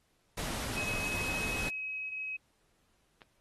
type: noise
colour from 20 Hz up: pink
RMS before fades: -38 dBFS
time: 0.37-1.69 s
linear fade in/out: 5 ms
type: tone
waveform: sine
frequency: 2549 Hz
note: D#7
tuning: 41 cents sharp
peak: -35 dBFS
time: 0.76-2.37 s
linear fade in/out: 10 ms
type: click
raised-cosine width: 0.3 ms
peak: -35 dBFS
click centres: 3.218 s
effects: pink hiss -73 dBFS RMS until 3.4 s + AAC 32 kbps